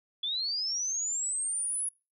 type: linear sweep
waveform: sine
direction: up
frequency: 3400 to 10480 Hz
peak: -29 dBFS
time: 0.23-1.89 s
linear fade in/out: 5 ms
effects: noise-tail reverb RT60 0.3 s tail -25 dB re dry